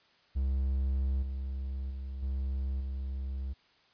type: tone with level steps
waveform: triangle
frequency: 66.7 Hz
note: C2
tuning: 34 cents sharp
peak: -25 / -31 / -34 / -28 / -31 dBFS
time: 0.35-3.54 s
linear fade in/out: 20 ms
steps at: 1.22 / 1.9 / 2.22 / 2.8 s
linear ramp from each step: 10 ms
effects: white hiss -65 dBFS RMS until 3.93 s + resampled to 11025 Hz